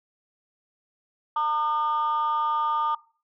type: tone pair together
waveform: sine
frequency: 910 / 1210.9 Hz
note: A#5 / D#6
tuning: -42 / -47 cents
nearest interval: perfect fourth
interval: 495 cents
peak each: -23 dBFS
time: 1.36-2.95 s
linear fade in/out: 5 ms
effects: noise-tail reverb RT60 0.4 s tail -22 dB re dry + tanh soft clip ceiling -18 dBFS